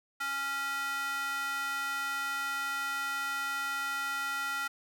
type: tone with high-pass filter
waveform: square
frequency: 277.2 Hz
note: C#4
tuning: in tune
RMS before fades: -34 dBFS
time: 0.2-4.68 s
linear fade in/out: 10 ms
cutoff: 1400 Hz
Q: 3.1
effects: none